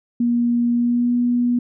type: tone with pitch glide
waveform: sine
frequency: 238.4 to 242.7 Hz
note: A#3 to B3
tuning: +39 to -30 cents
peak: -15 dBFS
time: 0.2-1.59 s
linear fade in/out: 5 ms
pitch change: +31 cents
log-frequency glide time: 0.72-1.14 s
effects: none